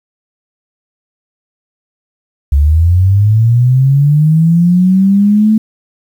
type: linear sweep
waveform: sine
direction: up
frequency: 68 to 220 Hz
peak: -5 dBFS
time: 2.52-5.58 s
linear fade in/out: 5 ms
effects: 7-bit